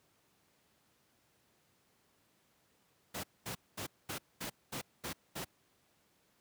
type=noise bursts; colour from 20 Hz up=pink; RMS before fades=-40 dBFS; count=8; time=3.14-5.448 s; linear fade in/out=10 ms; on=96 ms; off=220 ms; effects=pink hiss -72 dBFS RMS until 6.4 s + high-pass 100 Hz 12 dB/octave